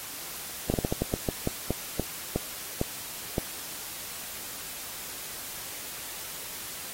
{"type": "slowing click train", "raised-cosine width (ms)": 2, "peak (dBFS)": -12, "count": 14, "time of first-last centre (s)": [0.7, 3.382], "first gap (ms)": 39, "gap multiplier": 1.25, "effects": ["white hiss -39 dBFS RMS until 6.93 s", "AAC 48 kbps"]}